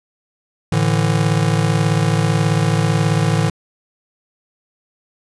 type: chord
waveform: square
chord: A suspended fourth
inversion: none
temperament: just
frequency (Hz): 110 / 146.67 / 165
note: A2 / D3 / E3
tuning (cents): 0 / -2 / +2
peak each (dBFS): -19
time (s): 0.72-3.5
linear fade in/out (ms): 5
effects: resampled to 24000 Hz